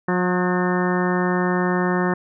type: harmonic tone with a mistuned harmonic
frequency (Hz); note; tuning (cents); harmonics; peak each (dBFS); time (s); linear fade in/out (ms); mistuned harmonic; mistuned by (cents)
180; F#3; -47; 1 / 2 / 3 / 4 / 5 / 6 / 7 / 8 / 9 / 10; -21 / -23 / -30 / -30 / -30 / -29 / -32 / -33 / -35 / -29; 0.08-2.14; 5; 8; +38
effects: none